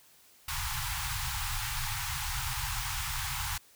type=band-stop noise; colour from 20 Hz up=pink; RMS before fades=-34 dBFS; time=0.48-3.58 s; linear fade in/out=5 ms; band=140 to 790 Hz; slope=96 dB/octave; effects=white hiss -60 dBFS RMS until 3.75 s